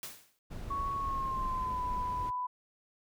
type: noise with exponential decay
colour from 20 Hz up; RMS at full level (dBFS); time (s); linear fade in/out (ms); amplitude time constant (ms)
white; -39; 0.03-0.39; 1; 78
type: noise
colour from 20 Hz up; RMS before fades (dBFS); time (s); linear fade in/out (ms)
brown; -40; 0.5-2.31; 20
type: tone with pitch glide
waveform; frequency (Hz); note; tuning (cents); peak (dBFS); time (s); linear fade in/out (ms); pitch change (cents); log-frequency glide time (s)
sine; 1111 to 995.5; C#6 to B5; +4 to +14; -32; 0.7-2.47; 10; -190; 0.96-1.83
effects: none